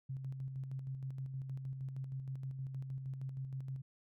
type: tone with tremolo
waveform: sine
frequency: 133.2 Hz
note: C3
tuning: 31 cents sharp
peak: -38 dBFS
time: 0.09-3.82 s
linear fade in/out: 10 ms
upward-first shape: square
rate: 6.4 Hz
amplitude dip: 40%
effects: none